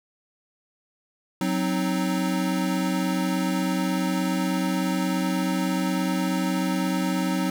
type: chord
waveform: square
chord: C diminished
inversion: second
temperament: equal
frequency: 185 / 261.6 / 311.1 Hz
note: Gb3 / C4 / Eb4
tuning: 0 / 0 / 0 cents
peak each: -26 / -29 / -29 dBFS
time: 1.41-7.5 s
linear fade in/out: 2 ms
effects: none